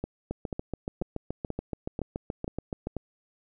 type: two click trains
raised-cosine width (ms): 2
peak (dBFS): -18 / -18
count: 19 / 7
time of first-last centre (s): 0.31-2.87 / 0.04-2.967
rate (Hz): 7.03 / 2.05
effects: none